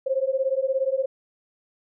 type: beating tone pair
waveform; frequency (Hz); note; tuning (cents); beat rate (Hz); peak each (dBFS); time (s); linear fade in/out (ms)
sine; 523.3 / 540.3; C5 / C#5; 0 / -44; 17; -24; 0.06-1.06; 10
effects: none